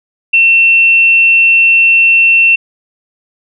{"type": "tone", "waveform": "sine", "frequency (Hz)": 2700, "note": "E7", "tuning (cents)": 41, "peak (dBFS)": -4, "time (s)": [0.33, 2.56], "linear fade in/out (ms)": 10, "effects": []}